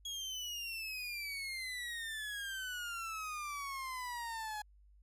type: exponential sweep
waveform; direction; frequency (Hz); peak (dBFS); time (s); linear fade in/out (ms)
30% pulse; down; 3322 to 835; -37; 0.05-4.62; 5
effects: added 50 Hz sine -60 dBFS peak until 5.02 s + resampled to 32000 Hz